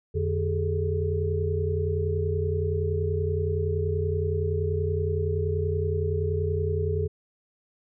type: tone cluster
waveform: sine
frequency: 87.6 / 148.9 / 400.6 / 431.2 Hz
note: F2 / D3 / G4 / A4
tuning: +6 / +24 / +38 / -35 cents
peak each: -26 / -32 / -32 / -29 dBFS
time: 0.14-7.08 s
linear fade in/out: 20 ms
effects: none